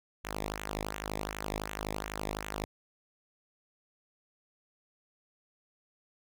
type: tone with flanger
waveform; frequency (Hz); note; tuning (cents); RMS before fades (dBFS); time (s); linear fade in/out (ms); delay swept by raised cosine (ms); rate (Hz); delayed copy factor
sawtooth; 51.91; G#1; 0; -38; 0.24-2.65; 10; 0.2 to 0.7; 2.7; -0.85
effects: none